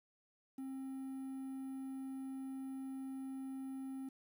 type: tone with quantisation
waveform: triangle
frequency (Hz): 266.5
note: C4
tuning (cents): +32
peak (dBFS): -40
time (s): 0.58-4.09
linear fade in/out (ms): 5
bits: 11
effects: none